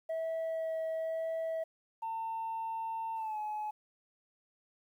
sine tone with vibrato, 648 Hz, E5, 30 cents flat, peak -30 dBFS, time 0.09-1.64 s, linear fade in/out 10 ms, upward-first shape sine, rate 1 Hz, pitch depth 9 cents each way
sine tone with pitch glide, 900 to 849.5 Hz, A5 to G#5, +39 to +39 cents, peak -33 dBFS, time 2.02-3.71 s, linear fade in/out 10 ms, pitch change -100 cents, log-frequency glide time 3.16-3.38 s
effects tanh soft clip ceiling -32 dBFS + 11-bit

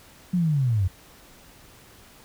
sine linear sweep, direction down, 185 to 87 Hz, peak -19 dBFS, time 0.33-0.88 s, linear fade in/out 10 ms, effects pink hiss -51 dBFS RMS until 2.24 s

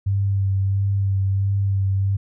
sine tone with vibrato, 98 Hz, G2, in tune, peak -17 dBFS, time 0.06-2.17 s, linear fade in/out 10 ms, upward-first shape sine, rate 1.5 Hz, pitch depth 21 cents each way, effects none

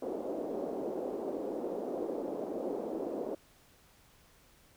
white band-pass noise, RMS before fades -37 dBFS, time 0.02-3.35 s, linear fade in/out 5 ms, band 270 to 540 Hz, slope 24 dB/octave, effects pink hiss -63 dBFS RMS until 4.76 s

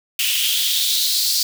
white noise with high-pass filter sweep, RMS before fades -19 dBFS, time 0.19-1.43 s, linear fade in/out 2 ms, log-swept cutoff 2800 to 4600 Hz, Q 4.7, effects none

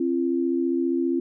sine tone pair together, 266 / 341 Hz, C4 / F4, +29 / -41 cents, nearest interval major third, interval 430 cents, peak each -24 / -23 dBFS, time 0-1.2 s, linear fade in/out 5 ms, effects none

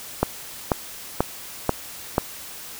click train, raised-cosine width 1 ms, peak -3 dBFS, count 5, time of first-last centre 0.23-2.181 s, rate 2.05 Hz, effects white hiss -38 dBFS RMS until 2.79 s

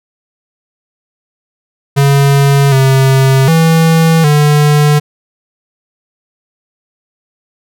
square tone with pitch steps, 139.8 / 133.7 / 163.1 / 148.2 Hz, C#3 / C3 / E3 / D3, +15 / +38 / -18 / +16 cents, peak -6 dBFS, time 1.96-5 s, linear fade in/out 20 ms, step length 760 ms, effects none

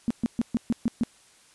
sine tone bursts, 233.1 Hz, A#3, in tune, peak -20 dBFS, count 7, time 0.08-1.035 s, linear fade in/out 0 ms, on 25 ms, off 130 ms, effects white hiss -57 dBFS RMS until 1.54 s + resampled to 24000 Hz

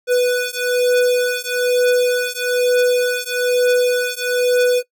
square beating tone pair, 493.7 / 494.8 Hz, B4 / B4, -1 / +3 cents, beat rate 1.1 Hz, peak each -18 dBFS, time 0.07-4.83 s, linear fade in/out 50 ms, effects noise-tail reverb RT60 0.1 s tail -21 dB re dry

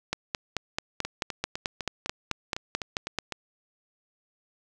two click trains, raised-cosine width 0.2 ms, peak -10 / -15 dBFS, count 15 / 10, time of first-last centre 0.13-3.187 / 1.05-3.323 s, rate 4.58 / 3.96 Hz, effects none

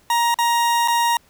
40% pulse tone with dropouts, 940 Hz, A#5, 14 cents sharp, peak -15 dBFS, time 0.1-1.17 s, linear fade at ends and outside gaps 2 ms, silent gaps 0.343-0.387 / 0.877-0.882 s, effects pink hiss -56 dBFS RMS until 1.29 s

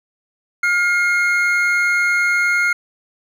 triangle tone pair together, 1415 / 2144 Hz, F6 / C7, +22 / +42 cents, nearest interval perfect fifth, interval 720 cents, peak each -15 dBFS, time 0.63-2.73 s, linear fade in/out 5 ms, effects none

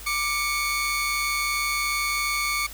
sawtooth tone pair together, 1179.9 / 2217 Hz, D6 / C#7, +8 / 0 cents, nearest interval major seventh, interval 1092 cents, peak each -24 / -22 dBFS, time 0.06-2.67 s, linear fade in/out 10 ms, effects added 50 Hz sine -41 dBFS peak until 2.73 s + white hiss -42 dBFS RMS until 2.73 s

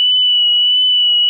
sine tone with vibrato, 2960 Hz, F#7, in tune, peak -9 dBFS, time 0-1.29 s, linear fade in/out 0 ms, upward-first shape triangle, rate 1.5 Hz, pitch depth 29 cents each way, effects none

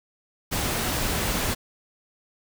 pink noise, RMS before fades -26 dBFS, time 0.51-1.55 s, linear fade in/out 20 ms, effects none

